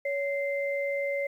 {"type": "tone pair together", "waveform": "sine", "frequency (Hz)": [560.9, 2082], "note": ["C#5", "C7"], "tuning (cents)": [20, -9], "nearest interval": "octave + major seventh", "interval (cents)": 2271, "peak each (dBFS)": [-28, -33], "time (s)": [0.05, 1.27], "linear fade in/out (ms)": 5, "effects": ["10-bit"]}